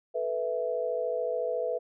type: chord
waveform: sine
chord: A suspended second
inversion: none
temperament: equal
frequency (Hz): 440 / 493.9 / 659.3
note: A4 / B4 / E5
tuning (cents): 0 / 0 / 0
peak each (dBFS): -35 / -30 / -32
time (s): 0.14-1.79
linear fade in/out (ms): 20
effects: none